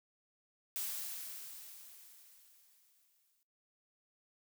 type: noise with exponential decay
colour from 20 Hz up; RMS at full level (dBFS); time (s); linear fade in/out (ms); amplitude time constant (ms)
blue; -38; 0.76-3.43; 0; 580
effects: noise-tail reverb RT60 0.4 s tail -22 dB re dry